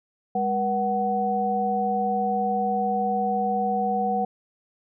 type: tone cluster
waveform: sine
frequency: 204.4 / 481 / 747 Hz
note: G#3 / B4 / F#5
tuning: -27 / -46 / +16 cents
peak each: -28 / -29 / -23 dBFS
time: 0.35-4.25 s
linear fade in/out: 5 ms
effects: none